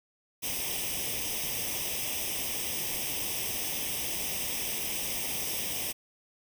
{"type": "noise with comb filter", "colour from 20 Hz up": "white", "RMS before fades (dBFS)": -33, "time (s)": [0.42, 5.93], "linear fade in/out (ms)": 20, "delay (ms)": 0.35, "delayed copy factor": 0.8, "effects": []}